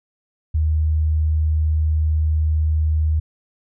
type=tone; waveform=sine; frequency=77.78 Hz; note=D#2; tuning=in tune; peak=-15 dBFS; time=0.54-3.2 s; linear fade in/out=10 ms; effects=none